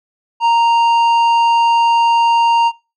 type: tone with tanh clipping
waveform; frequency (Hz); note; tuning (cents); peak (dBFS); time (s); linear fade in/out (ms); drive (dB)
triangle; 930; A#5; -4; -11; 0.4-2.72; 50; 13
effects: noise-tail reverb RT60 0.3 s tail -23 dB re dry